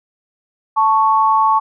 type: tone pair together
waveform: sine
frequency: 880 / 1108.7 Hz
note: A5 / C#6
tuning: 0 / 0 cents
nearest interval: major third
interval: 400 cents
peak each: -13 dBFS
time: 0.76-1.6 s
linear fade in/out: 20 ms
effects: none